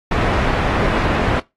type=low-pass noise; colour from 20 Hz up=pink; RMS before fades=-18 dBFS; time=0.11-1.4 s; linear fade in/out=5 ms; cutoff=2000 Hz; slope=12 dB/octave; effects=noise-tail reverb RT60 0.2 s tail -20 dB re dry + AAC 32 kbps